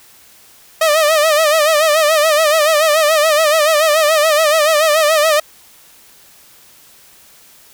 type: tone with vibrato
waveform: sawtooth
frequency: 618 Hz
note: D#5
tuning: 12 cents flat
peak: -6 dBFS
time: 0.81-5.4 s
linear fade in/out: 5 ms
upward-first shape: sine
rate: 7 Hz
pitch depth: 92 cents each way
effects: white hiss -45 dBFS RMS until 7.73 s